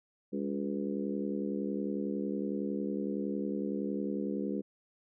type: harmonic tone with a mistuned harmonic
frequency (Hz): 70.9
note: C#2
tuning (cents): +40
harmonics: 3 / 4 / 5 / 6 / 7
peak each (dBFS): -35 / -37 / -39 / -41 / -42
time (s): 0.32-4.62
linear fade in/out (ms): 20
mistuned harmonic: 3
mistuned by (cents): -88
effects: none